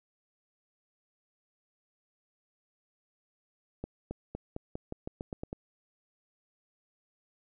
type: accelerating click train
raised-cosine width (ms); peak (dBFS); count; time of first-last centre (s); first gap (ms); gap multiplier
2; -23; 11; 3.84-5.529; 270; 0.89
effects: none